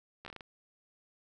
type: slowing click train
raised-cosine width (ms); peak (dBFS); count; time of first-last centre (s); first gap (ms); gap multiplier
0.3; -29; 7; 0.25-0.408; 13; 1.28
effects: none